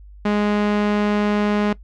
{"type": "tone with low-pass filter", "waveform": "sawtooth", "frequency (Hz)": 207.7, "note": "G#3", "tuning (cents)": 0, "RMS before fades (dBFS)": -19, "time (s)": [0.25, 1.73], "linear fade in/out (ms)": 5, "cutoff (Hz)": 3000, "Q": 0.62, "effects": ["noise-tail reverb RT60 0.1 s tail -19 dB re dry", "added 50 Hz sine -39 dBFS peak until 1.83 s"]}